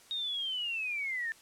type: linear sweep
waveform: sine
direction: down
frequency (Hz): 3738 to 1760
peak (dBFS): -32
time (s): 0.11-1.32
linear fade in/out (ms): 0
effects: white hiss -58 dBFS RMS until 1.41 s + low-pass 10000 Hz 12 dB/octave